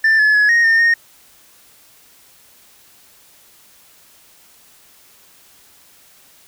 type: tone with pitch steps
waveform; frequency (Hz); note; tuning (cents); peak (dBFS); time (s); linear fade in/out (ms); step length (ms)
sine; 1777 / 1715 / 1692 / 1866 / 1819 / 1851; A6 / A6 / G#6 / A#6 / A#6 / A#6; +17 / -45 / +32 / +1 / -43 / -13; -7; 0.04-0.94; 5; 150
effects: tanh soft clip ceiling -9 dBFS + white hiss -49 dBFS RMS until 6.47 s